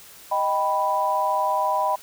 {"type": "chord", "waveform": "sine", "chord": "Eb augmented", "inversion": "none", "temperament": "equal", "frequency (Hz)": [622.3, 784, 987.8], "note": ["Eb5", "G5", "B5"], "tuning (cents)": [0, 0, 0], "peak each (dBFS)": [-26, -25, -22], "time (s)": [0.31, 1.96], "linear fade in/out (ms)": 10, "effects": ["white hiss -46 dBFS RMS until 2.02 s"]}